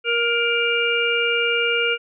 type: harmonic tone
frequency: 470 Hz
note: A#4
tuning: 14 cents sharp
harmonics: 1 / 3 / 5 / 6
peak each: -23 / -23 / -23 / -23 dBFS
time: 0.04-1.98 s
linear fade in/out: 50 ms
effects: none